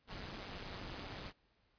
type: noise with amplitude modulation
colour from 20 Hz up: pink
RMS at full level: -43 dBFS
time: 0.07-1.33 s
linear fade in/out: 50 ms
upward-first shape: sine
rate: 195 Hz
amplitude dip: 75%
effects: pink hiss -75 dBFS RMS until 1.78 s + resampled to 11025 Hz